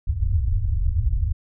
white low-pass noise, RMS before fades -21 dBFS, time 0.07-1.33 s, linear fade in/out 10 ms, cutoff 100 Hz, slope 48 dB/octave, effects none

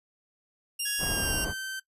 10% pulse tone, 2794 Hz, F7, in tune, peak -20 dBFS, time 0.79-1.45 s, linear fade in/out 10 ms
sawtooth tone with pitch glide, 1669 to 1548.3 Hz, G#6 to G6, +8 to -22 cents, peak -30 dBFS, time 0.85-1.8 s, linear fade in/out 10 ms, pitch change -130 cents, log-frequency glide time 0.99-1.38 s
pink low-pass noise, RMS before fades -33 dBFS, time 0.98-1.54 s, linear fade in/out 50 ms, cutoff 890 Hz, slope 12 dB/octave
effects noise-tail reverb RT60 0.1 s tail -18 dB re dry + resampled to 32000 Hz

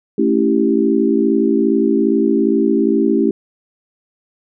sine chord, A dominant seventh, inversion none, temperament equal, 220 / 277.2 / 329.6 / 392 Hz, A3 / C#4 / E4 / G4, 0 / 0 / 0 / 0 cents, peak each -17 dBFS, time 0.18-3.31 s, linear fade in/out 5 ms, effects none

